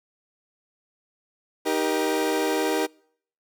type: chord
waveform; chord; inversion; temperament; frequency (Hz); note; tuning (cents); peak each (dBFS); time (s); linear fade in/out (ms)
30% pulse; Eb major; none; equal with one note detuned; 311.1 / 392 / 473.5; Eb4 / G4 / Bb4; 0 / 0 / +27; -24; 1.65-2.87; 20
effects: noise-tail reverb RT60 0.6 s tail -26 dB re dry